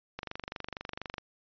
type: click train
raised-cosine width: 0.3 ms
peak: -21 dBFS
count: 25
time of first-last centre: 0.19-1.182 s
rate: 24.2 Hz
effects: resampled to 11025 Hz